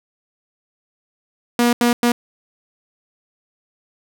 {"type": "tone bursts at uneven times", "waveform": "sawtooth", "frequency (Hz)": 239.6, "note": "A#3", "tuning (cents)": 48, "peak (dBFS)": -9, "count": 3, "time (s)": [[1.59, 1.73], [1.81, 1.93], [2.03, 2.12]], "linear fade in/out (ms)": 2, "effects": []}